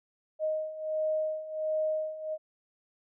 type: beating tone pair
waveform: sine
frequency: 622.3 / 623.7 Hz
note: D#5 / D#5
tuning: 0 / +4 cents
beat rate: 1.4 Hz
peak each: -34 / -30 dBFS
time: 0.39-2.38 s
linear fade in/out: 50 ms
effects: none